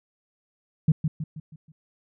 sine tone with echo, 155.56 Hz, D#3, in tune, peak -13 dBFS, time 0.88-0.92 s, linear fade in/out 5 ms, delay 160 ms, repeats 5, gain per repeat -7 dB, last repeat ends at 1.72 s, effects tanh soft clip ceiling -9 dBFS

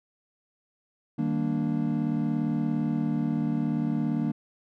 triangle chord, Eb major seventh, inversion none, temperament equal, 155.56 / 196 / 233.1 / 293.7 Hz, Eb3 / G3 / Bb3 / D4, 0 / 0 / 0 / 0 cents, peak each -28 / -31 / -26 / -29 dBFS, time 1.18-4.32 s, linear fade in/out 10 ms, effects none

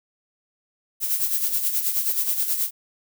violet noise with tremolo, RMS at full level -21 dBFS, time 1-2.71 s, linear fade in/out 50 ms, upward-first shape sine, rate 9.4 Hz, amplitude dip 60%, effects none

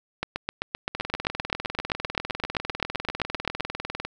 two click trains, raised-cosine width 0.3 ms, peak -10 / -14 dBFS, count 27 / 63, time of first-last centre 0.23-3.607 / 0.95-4.05 s, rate 7.7 / 20 Hz, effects none

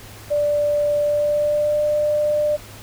sine tone with pitch glide, 587.3 to 597.2 Hz, D5 to D5, 0 to +29 cents, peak -16 dBFS, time 0.3-2.57 s, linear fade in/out 20 ms, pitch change +29 cents, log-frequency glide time 0.98-1.82 s, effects added 104 Hz sine -42 dBFS peak until 2.82 s + pink hiss -41 dBFS RMS until 2.82 s

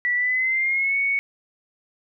sine tone with pitch glide, 1957 to 2222 Hz, B6 to C#7, -16 to +4 cents, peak -19 dBFS, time 0.05-1.19 s, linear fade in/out 0 ms, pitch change +220 cents, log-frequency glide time 0.15-0.97 s, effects none

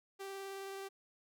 sawtooth tone with vibrato, 390.5 Hz, G4, 7 cents flat, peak -39 dBFS, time 0.19-0.89 s, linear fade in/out 20 ms, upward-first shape triangle, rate 19 Hz, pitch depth 14 cents each way, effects none

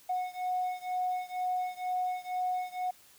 triangle beating tone pair, 731 / 733.1 Hz, F#5 / F#5, -21 / -16 cents, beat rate 2.1 Hz, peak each -30 / -31 dBFS, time 0.09-2.91 s, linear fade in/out 10 ms, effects tanh soft clip ceiling -25 dBFS + white hiss -59 dBFS RMS until 3.18 s

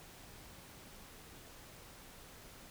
silence, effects pink hiss -55 dBFS RMS until 2.7 s

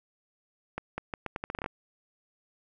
accelerating click train, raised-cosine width 0.5 ms, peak -18 dBFS, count 12, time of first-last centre 0.78-1.661 s, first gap 200 ms, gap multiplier 0.79, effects none

